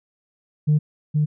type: tone with echo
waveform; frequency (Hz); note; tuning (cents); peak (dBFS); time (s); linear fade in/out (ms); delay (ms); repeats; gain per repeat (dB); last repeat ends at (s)
sine; 150.6; D3; +44; -12; 0.67-0.79; 20; 470; 1; -3; 1.26
effects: tanh soft clip ceiling -11 dBFS